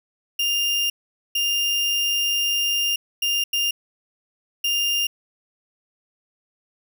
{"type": "tone bursts at uneven times", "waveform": "35% pulse", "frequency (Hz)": 2805, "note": "F7", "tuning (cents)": 7, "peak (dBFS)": -18, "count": 5, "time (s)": [[0.39, 0.9], [1.35, 2.96], [3.22, 3.44], [3.53, 3.71], [4.64, 5.07]], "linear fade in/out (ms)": 5, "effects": []}